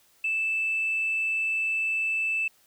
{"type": "tone", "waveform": "sine", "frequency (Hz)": 2637, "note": "E7", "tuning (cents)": 0, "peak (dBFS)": -23, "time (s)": [0.24, 2.48], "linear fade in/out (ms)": 5, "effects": ["tanh soft clip ceiling -20 dBFS", "white hiss -62 dBFS RMS until 2.66 s"]}